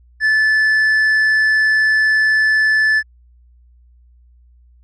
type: tone with tanh clipping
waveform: sine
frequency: 1742 Hz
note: A6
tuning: 18 cents flat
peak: -12 dBFS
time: 0.2-3.03 s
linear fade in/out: 50 ms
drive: 4 dB
effects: added 60 Hz sine -46 dBFS peak until 4.83 s